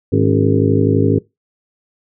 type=harmonic tone with a mistuned harmonic; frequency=51.91 Hz; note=G#1; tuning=in tune; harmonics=2 / 3 / 4 / 5 / 6 / 7 / 8 / 9; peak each=-16 / -19 / -22 / -16 / -27 / -21 / -18 / -21 dBFS; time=0.12-1.19 s; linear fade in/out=10 ms; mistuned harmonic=5; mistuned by=+94 cents; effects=noise-tail reverb RT60 0.2 s tail -22 dB re dry